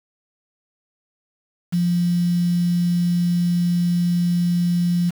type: tone with quantisation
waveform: sine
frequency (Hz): 174.61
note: F3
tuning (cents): 0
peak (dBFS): -16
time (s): 1.72-5.11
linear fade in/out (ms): 20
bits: 6
effects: none